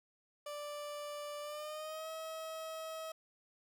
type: tone with pitch glide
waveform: 30% pulse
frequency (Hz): 587.3 to 640.5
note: D5 to E5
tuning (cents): 0 to -50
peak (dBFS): -39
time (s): 0.46-3.12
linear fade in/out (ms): 5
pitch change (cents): +150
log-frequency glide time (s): 1.41-2.09
effects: none